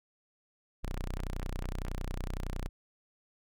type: tone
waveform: sawtooth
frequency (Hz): 30.87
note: B0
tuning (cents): 0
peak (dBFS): -30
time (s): 0.83-2.69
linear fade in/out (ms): 10
type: click train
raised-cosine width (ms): 0.5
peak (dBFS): -30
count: 5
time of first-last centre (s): 0.97-1.867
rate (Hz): 4.46
effects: none